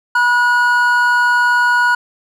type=tone pair together; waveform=triangle; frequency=972.6 / 1454 Hz; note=B5 / F#6; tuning=-27 / -31 cents; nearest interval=perfect fifth; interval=696 cents; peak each=-13 / -10 dBFS; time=0.15-1.95 s; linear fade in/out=5 ms; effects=none